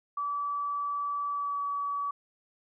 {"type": "tone with pitch glide", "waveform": "sine", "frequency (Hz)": [1152, 1140.7], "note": ["D6", "C#6"], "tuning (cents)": [-34, 49], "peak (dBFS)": -29, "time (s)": [0.17, 2.11], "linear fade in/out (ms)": 5, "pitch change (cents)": -17, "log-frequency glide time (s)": [1.29, 1.61], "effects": []}